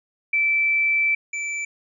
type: tone pair in turn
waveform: sine / square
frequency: 2325 / 2325 Hz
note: D7 / D7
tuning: -18 / -18 cents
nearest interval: unison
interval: 0 cents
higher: neither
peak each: -17 / -26 dBFS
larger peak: first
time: 0.33-1.15 / 1.33-1.65 s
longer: first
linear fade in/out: 5 ms
effects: resampled to 22050 Hz